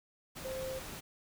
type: tone in noise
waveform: sine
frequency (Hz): 524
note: C5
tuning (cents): +2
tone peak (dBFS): -37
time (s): 0.44-0.8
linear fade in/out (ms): 20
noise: pink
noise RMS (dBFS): -45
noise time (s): 0.35-1.01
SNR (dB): +5
effects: none